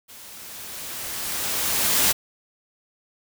white noise with level ramp, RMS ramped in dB -44 to -18 dBFS, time 0.08-2.13 s, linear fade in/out 20 ms, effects none

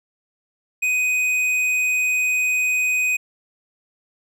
sine tone with tanh clipping, 2500 Hz, D#7, 8 cents sharp, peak -19 dBFS, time 0.82-3.17 s, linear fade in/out 10 ms, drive 10 dB, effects none

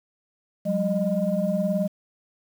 sine tone cluster, 182.1 / 201 / 613 Hz, F#3 / G3 / D#5, -27 / +44 / -26 cents, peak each -25 dBFS, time 0.65-1.88 s, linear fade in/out 20 ms, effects tanh soft clip ceiling -13 dBFS + 8-bit

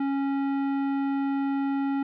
sine tone with tanh clipping, 275.9 Hz, C#4, 8 cents flat, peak -26 dBFS, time 0-2.03 s, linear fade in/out 5 ms, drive 14 dB, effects none

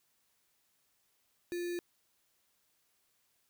sine tone with sample-and-hold, 349.2 Hz, F4, in tune, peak -34 dBFS, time 1.52-1.79 s, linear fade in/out 0 ms, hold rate 2100 Hz, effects white hiss -75 dBFS RMS until 3.49 s

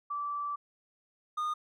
sine / triangle tone pair in turn, 1162 / 1224.4 Hz, D6 / D#6, -19 / -28 cents, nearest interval minor second, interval 91 cents, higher second, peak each -32 / -28 dBFS, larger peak second, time 0.1-0.56 / 1.37-1.54 s, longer first, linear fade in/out 10 ms, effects none

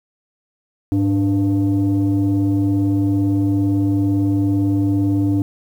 sine tone pair together, 103.83 / 293.7 Hz, G#2 / D4, 0 / 0 cents, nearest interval octave + tritone, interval 1800 cents, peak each -16 / -14 dBFS, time 0.92-5.42 s, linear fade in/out 0 ms, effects tanh soft clip ceiling -11 dBFS + 8-bit

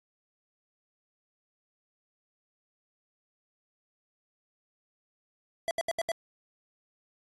square tone bursts, 665 Hz, E5, 15 cents sharp, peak -28 dBFS, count 5, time 5.68-6.117 s, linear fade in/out 0 ms, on 29 ms, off 73 ms, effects AAC 32 kbps

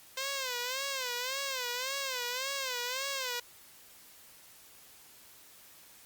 5% pulse tone with vibrato, 518 Hz, C5, 17 cents flat, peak -22 dBFS, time 0.17-3.4 s, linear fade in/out 5 ms, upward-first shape sine, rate 1.8 Hz, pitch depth 120 cents each way, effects white hiss -56 dBFS RMS until 6.05 s + Opus 48 kbps

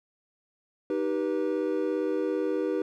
triangle chord, Eb augmented, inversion none, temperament just, 311.1 / 388.9 / 486.1 Hz, Eb4 / G4 / B4, 0 / -14 / -28 cents, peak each -28 dBFS, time 0.9-2.82 s, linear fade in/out 2 ms, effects none

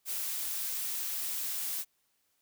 blue noise, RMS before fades -35 dBFS, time 0.05-1.85 s, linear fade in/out 50 ms, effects white hiss -75 dBFS RMS until 2.41 s

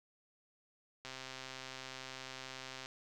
click train, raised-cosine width 0.2 ms, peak -28 dBFS, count 238, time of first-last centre 1.05-2.859 s, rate 131 Hz, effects none

